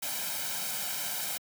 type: noise with comb filter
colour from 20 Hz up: white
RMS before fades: -34 dBFS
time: 0.02-1.38 s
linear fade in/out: 10 ms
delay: 1.3 ms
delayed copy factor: +0.7
effects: high-pass 150 Hz 12 dB/octave